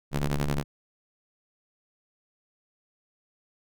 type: ring-modulated tone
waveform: sawtooth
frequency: 70.7 Hz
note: C#2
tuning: 35 cents sharp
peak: -18 dBFS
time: 0.11-0.64 s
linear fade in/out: 50 ms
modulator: 76.3 Hz
effects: none